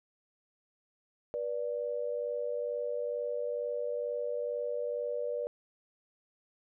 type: tone pair together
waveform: sine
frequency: 485.1 / 587.3 Hz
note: B4 / D5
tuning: -31 / 0 cents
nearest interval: minor third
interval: 331 cents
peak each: -34 / -35 dBFS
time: 1.34-5.47 s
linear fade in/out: 0 ms
effects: none